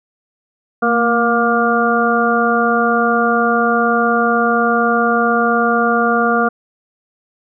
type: harmonic tone with a mistuned harmonic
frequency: 235.8 Hz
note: A#3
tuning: 20 cents sharp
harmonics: 1 / 2 / 3 / 5 / 6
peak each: -18 / -18 / -18 / -18 / -18 dBFS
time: 0.82-6.49 s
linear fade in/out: 10 ms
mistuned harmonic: 1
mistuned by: -41 cents
effects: none